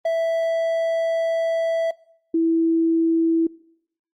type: tone pair in turn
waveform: triangle / sine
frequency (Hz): 659.3 / 328.6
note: E5 / E4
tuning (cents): 0 / -5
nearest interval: octave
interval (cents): 1205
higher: first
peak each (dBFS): -16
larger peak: neither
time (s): 0.05-1.91 / 2.34-3.47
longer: first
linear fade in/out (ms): 5
effects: noise-tail reverb RT60 0.7 s tail -23 dB re dry + Opus 32 kbps